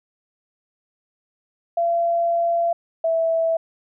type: tone pair in turn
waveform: sine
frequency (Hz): 681 / 656.6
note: F5 / E5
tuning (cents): -44 / -7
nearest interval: minor second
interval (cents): 63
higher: first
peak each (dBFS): -17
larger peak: neither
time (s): 1.77-2.73 / 3.04-3.57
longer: first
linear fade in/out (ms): 5
effects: none